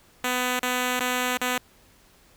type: tone with dropouts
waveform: 5% pulse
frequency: 250 Hz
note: B3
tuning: 21 cents sharp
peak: -12 dBFS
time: 0.24-1.58 s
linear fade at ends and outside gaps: 2 ms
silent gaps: 0.593-0.63 / 0.994-1.005 / 1.373-1.414 s
effects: pink hiss -57 dBFS RMS until 2.36 s